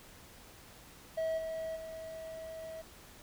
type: tone with level steps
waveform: triangle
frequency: 645 Hz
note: E5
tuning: 38 cents flat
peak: -29 / -34 / -40 dBFS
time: 1.17-2.82 s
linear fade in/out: 10 ms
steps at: 1.37 / 1.75 s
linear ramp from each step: 20 ms
effects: pink hiss -55 dBFS RMS until 3.22 s